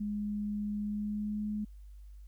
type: tone with pitch glide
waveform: sine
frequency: 207.7 to 210.6 Hz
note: G#3 to G#3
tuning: 0 to +24 cents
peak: -32 dBFS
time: 0-1.65 s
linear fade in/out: 10 ms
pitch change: +24 cents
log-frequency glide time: 0.8-1.44 s
effects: added 50 Hz sine -47 dBFS peak until 2.27 s + white hiss -75 dBFS RMS until 2.27 s